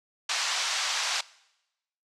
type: band-pass noise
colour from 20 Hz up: white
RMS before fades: -29 dBFS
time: 0.29-1.21 s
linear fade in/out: 5 ms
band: 740 to 6300 Hz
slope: 24 dB/octave
effects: noise-tail reverb RT60 0.9 s tail -21 dB re dry + low-pass 11000 Hz 12 dB/octave